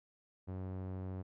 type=tone with low-pass filter; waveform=sawtooth; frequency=93.5 Hz; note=F#2; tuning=19 cents sharp; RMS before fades=-42 dBFS; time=0.47-1.23 s; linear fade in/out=20 ms; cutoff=880 Hz; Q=0.53; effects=none